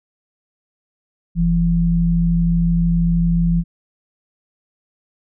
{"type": "tone pair together", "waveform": "sine", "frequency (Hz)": [43.46, 169.2], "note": ["F1", "E3"], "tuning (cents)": [-8, 45], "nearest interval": "2 octaves", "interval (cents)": 2353, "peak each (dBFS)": [-19, -14], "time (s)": [1.35, 3.64], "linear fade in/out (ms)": 50, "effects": []}